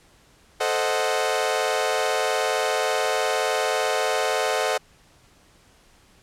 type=chord; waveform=sawtooth; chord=A diminished seventh; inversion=none; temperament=equal; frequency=440 / 523.3 / 622.3 / 740 Hz; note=A4 / C5 / Eb5 / Gb5; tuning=0 / 0 / 0 / 0 cents; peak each=-23 dBFS; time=0.6-4.78 s; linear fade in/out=10 ms; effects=pink hiss -56 dBFS RMS until 6.22 s + low-pass 10000 Hz 12 dB/octave